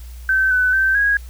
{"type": "tone with pitch steps", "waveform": "sine", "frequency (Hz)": [1542, 1503, 1553, 1648], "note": ["G6", "F#6", "G6", "G#6"], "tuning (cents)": [-29, 27, -17, -14], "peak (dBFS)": -13, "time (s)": [0.29, 1.17], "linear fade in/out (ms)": 2, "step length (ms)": 220, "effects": ["added 60 Hz sine -32 dBFS peak until 1.29 s", "white hiss -48 dBFS RMS until 1.29 s"]}